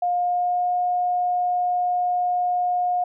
sine tone with pitch glide, 710 to 717.4 Hz, F5 to F5, +28 to +46 cents, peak -19 dBFS, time 0.02-3.04 s, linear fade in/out 5 ms, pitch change +18 cents, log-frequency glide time 0.12-0.74 s, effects none

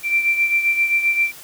sine beating tone pair, 2349 / 2356.6 Hz, D7 / D7, 0 / +5 cents, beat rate 7.6 Hz, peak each -16 / -23 dBFS, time 0.03-1.32 s, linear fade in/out 50 ms, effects white hiss -40 dBFS RMS until 1.43 s

